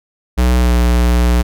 square tone with pitch glide, 61.74 to 60.12 Hz, B1 to B1, 0 to -46 cents, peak -10 dBFS, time 0.37-1.43 s, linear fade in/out 20 ms, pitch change -46 cents, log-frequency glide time 0.58-0.71 s, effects none

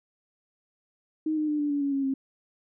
sine tone with pitch steps, 312.2 / 305.6 / 299.1 / 292.8 / 286.6 / 280.6 / 274.6 / 268.8 Hz, D#4 / D#4 / D4 / D4 / D4 / C#4 / C#4 / C4, +6 / -31 / +32 / -5 / -42 / +21 / -16 / +47 cents, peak -24 dBFS, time 1.26-2.14 s, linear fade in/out 5 ms, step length 110 ms, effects none

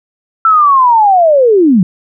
sine linear sweep, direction down, 1340 to 166.5 Hz, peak -4 dBFS, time 0.45-1.83 s, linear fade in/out 2 ms, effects none

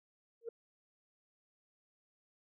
sine tone with exponential growth, 462.3 Hz, A#4, 14 cents flat, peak -34 dBFS, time 0.41-0.49 s, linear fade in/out 5 ms, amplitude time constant 16 ms, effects tanh soft clip ceiling -32 dBFS

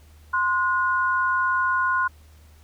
sine tone pair together, 1044 / 1449.5 Hz, C6 / F#6, -4 / -36 cents, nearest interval tritone, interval 568 cents, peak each -22 dBFS, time 0.33-2.08 s, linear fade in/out 10 ms, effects added 76 Hz sine -48 dBFS peak until 2.63 s + pink hiss -58 dBFS RMS until 2.63 s

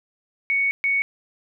sine tone bursts at uneven times, 2225 Hz, C#7, 6 cents sharp, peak -18 dBFS, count 2, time 0.5-0.71 / 0.84-1.02 s, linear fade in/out 0 ms, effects none

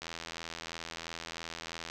click train, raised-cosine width 0.2 ms, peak -22 dBFS, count 157, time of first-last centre 0.02-1.9 s, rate 83 Hz, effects none

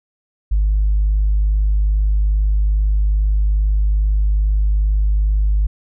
sine tone, 51.2 Hz, G#1, 24 cents flat, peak -11 dBFS, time 0.51-5.67 s, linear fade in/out 10 ms, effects tanh soft clip ceiling -9 dBFS

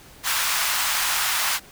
pink high-pass noise, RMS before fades -23 dBFS, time 0.23-1.6 s, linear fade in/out 50 ms, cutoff 950 Hz, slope 24 dB/octave, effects pink hiss -47 dBFS RMS until 1.71 s

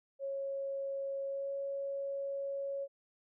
sine tone with pitch glide, 549 to 554.1 Hz, C#5 to C#5, -17 to -1 cents, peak -35 dBFS, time 0.19-2.88 s, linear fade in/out 50 ms, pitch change +16 cents, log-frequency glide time 1.25-1.52 s, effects none

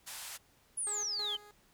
white band-pass noise, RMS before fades -45 dBFS, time 0.06-0.38 s, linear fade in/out 20 ms, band 680 to 12000 Hz, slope 24 dB/octave
sine exponential sweep, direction down, 10548 to 2997 Hz, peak -33 dBFS, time 0.77-1.37 s, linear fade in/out 10 ms
15% pulse tone with tremolo, 415.3 Hz, G#4, in tune, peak -37 dBFS, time 0.87-1.51 s, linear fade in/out 0 ms, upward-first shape square, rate 3.1 Hz, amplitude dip 70%
effects pink hiss -67 dBFS RMS until 1.73 s

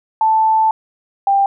sine tone pair in turn, 880 / 791.7 Hz, A5 / G5, 0 / +17 cents, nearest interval major second, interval 183 cents, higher first, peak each -10 dBFS, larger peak neither, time 0.21-0.71 / 1.27-1.46 s, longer first, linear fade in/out 2 ms, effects none

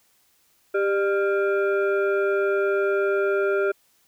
sine tone with frequency modulation, 395.6 Hz, G4, 16 cents sharp, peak -19 dBFS, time 0.74-3.72 s, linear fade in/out 10 ms, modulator 997 Hz, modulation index 0.87, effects white hiss -63 dBFS RMS until 4.07 s

